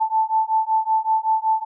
sine beating tone pair, 878 / 883.3 Hz, A5 / A5, -4 / +6 cents, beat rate 5.3 Hz, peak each -20 dBFS, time 0-1.65 s, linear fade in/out 20 ms, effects none

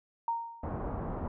sine tone with exponential decay, 927 Hz, A#5, 10 cents flat, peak -26 dBFS, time 0.28-0.84 s, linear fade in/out 2 ms, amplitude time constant 120 ms
pink low-pass noise, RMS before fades -36 dBFS, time 0.63-1.28 s, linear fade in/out 5 ms, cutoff 1100 Hz, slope 24 dB/octave
effects none

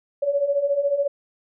sine beating tone pair, 555 / 569 Hz, C#5 / C#5, +2 / +45 cents, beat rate 14 Hz, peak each -25 / -20 dBFS, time 0.22-1.08 s, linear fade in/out 10 ms, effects none

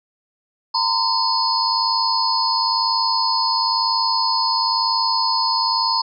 sine tone cluster, 920 / 1021 / 4380 / 5030 Hz, A#5 / C6 / C#8 / D#8, -23 / -43 / -22 / +18 cents, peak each -22 dBFS, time 0.74-6.02 s, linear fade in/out 10 ms, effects none

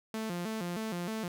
sawtooth tone with vibrato, 196.3 Hz, G3, 3 cents sharp, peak -30 dBFS, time 0.14-1.28 s, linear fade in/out 2 ms, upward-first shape square, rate 3.2 Hz, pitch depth 200 cents each way, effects none

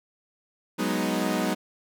sawtooth chord, G# minor seventh, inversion third, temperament equal, 185 / 207.7 / 246.9 / 311.1 Hz, F#3 / G#3 / B3 / D#4, 0 / 0 / 0 / 0 cents, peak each -26 dBFS, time 0.78-1.55 s, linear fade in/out 20 ms, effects none

